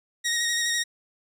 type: tone with vibrato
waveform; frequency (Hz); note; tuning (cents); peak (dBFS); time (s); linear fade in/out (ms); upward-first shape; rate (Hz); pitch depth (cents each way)
15% pulse; 1878; A#6; +12; -17; 0.24-0.84; 20; square; 12; 17
effects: resampled to 32000 Hz